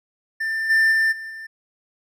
triangle tone with level steps, 1786 Hz, A6, 25 cents sharp, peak -20 / -12 / -14 / -29 / -31 dBFS, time 0.4-1.47 s, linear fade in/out 10 ms, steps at 0.69 / 0.91 / 1.11 / 1.29 s, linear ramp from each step 20 ms, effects none

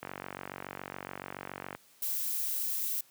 click train, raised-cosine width 0.5 ms, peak -23 dBFS, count 82, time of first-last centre 0.03-1.75 s, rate 47.1 Hz
violet noise, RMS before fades -33 dBFS, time 2.02-3.01 s, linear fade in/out 5 ms
effects white hiss -62 dBFS RMS until 3.1 s + high-pass 100 Hz 12 dB/octave

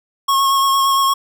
square tone with vibrato, 1091 Hz, C#6, 28 cents flat, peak -13 dBFS, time 0.28-1.14 s, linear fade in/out 10 ms, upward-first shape sine, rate 8.7 Hz, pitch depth 19 cents each way, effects none

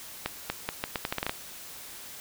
accelerating click train, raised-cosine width 0.3 ms, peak -12 dBFS, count 11, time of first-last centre 0.26-1.295 s, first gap 240 ms, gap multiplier 0.79, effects white hiss -44 dBFS RMS until 2.2 s

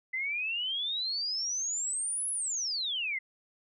sine exponential two-way sweep, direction up then down, 2013 to 10750 to 2013 Hz, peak -30 dBFS, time 0.13-3.19 s, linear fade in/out 10 ms, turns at 2.3 s, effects none

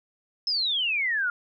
sine exponential sweep, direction down, 5274 to 1387 Hz, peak -23 dBFS, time 0.47-1.3 s, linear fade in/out 2 ms, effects none

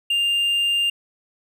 triangle tone, 2800 Hz, F7, 4 cents sharp, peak -16 dBFS, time 0.1-0.9 s, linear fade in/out 5 ms, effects none

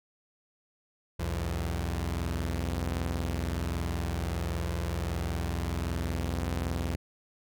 sawtooth tone pair together, 63.8 / 85.16 Hz, C2 / F2, -43 / -43 cents, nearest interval perfect fourth, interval 500 cents, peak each -29 / -28 dBFS, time 1.19-6.96 s, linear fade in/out 10 ms, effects none

